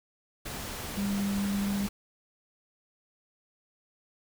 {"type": "tone in noise", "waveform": "sine", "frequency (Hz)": 200, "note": "G3", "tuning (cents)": 35, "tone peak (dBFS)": -27, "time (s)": [0.97, 1.87], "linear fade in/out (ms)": 10, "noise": "pink", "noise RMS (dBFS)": -38, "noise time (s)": [0.45, 1.89], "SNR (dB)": 8, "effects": []}